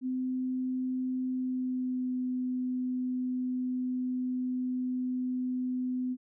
sine tone with pitch glide, 256.3 to 252.9 Hz, C4 to B3, -36 to +41 cents, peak -29 dBFS, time 0.01-6.17 s, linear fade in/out 50 ms, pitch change -23 cents, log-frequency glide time 1.29-2.17 s, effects none

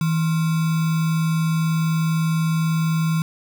sine tone with sample-and-hold, 162 Hz, E3, 30 cents flat, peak -17 dBFS, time 0.01-3.22 s, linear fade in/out 2 ms, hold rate 1225 Hz, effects none

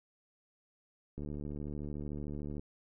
click train, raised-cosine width 3 ms, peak -29 dBFS, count 105, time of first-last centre 1.18-2.595 s, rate 73.5 Hz, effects none

